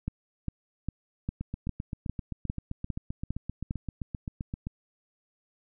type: two click trains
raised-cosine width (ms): 5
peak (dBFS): -18 / -21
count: 10 / 26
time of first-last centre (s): 0.08-3.709 / 1.41-4.669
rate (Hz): 2.48 / 7.67
effects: none